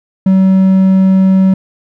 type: tone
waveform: triangle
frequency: 190 Hz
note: F#3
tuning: 46 cents sharp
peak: -3 dBFS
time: 0.26-1.54 s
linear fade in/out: 5 ms
effects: none